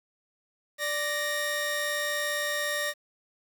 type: tone pair together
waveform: sawtooth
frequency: 587.3 / 1859.4 Hz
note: D5 / A#6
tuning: 0 / -5 cents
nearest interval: octave + minor sixth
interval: 1995 cents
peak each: -28 / -26 dBFS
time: 0.78-2.94 s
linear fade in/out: 50 ms
effects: 9-bit